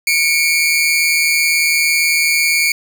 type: tone pair together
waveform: sawtooth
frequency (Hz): 2217 / 2375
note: C#7 / D7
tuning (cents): 0 / +19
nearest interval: minor second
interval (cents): 119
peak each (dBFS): -11 / -12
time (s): 0.07-2.72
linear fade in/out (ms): 2
effects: none